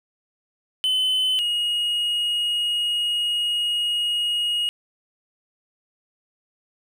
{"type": "tone pair in turn", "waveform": "triangle", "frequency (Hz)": [3035, 2880], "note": ["F#7", "F#7"], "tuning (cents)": [43, -47], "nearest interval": "minor second", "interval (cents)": 90, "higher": "first", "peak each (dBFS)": [-17, -19], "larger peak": "first", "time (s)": [[0.84, 1.39], [1.39, 4.69]], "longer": "second", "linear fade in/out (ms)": 0, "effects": []}